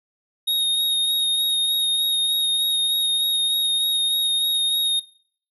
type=tone with vibrato; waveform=square; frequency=3733 Hz; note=A#7; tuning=2 cents sharp; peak=-19 dBFS; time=0.47-5 s; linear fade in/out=10 ms; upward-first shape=sine; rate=3.3 Hz; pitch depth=16 cents each way; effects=noise-tail reverb RT60 0.6 s tail -23 dB re dry